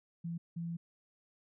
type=tone bursts at uneven times; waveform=sine; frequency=168.6 Hz; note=E3; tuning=39 cents sharp; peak=-36 dBFS; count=2; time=0.24-0.38 / 0.56-0.77 s; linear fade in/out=10 ms; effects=none